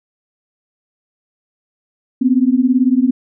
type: beating tone pair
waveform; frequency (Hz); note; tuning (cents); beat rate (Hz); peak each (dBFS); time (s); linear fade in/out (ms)
sine; 246.2 / 264.2; B3 / C4; -5 / +17; 18; -13; 2.21-3.11; 10
effects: none